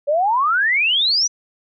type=exponential sweep; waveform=sine; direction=up; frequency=554.4 to 6060 Hz; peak=-14 dBFS; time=0.07-1.28 s; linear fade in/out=20 ms; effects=none